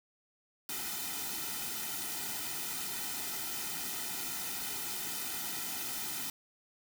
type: noise with comb filter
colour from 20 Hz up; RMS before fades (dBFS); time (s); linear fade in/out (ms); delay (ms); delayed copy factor
white; -38; 0.69-6.3; 2; 1.8; -0.9
effects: none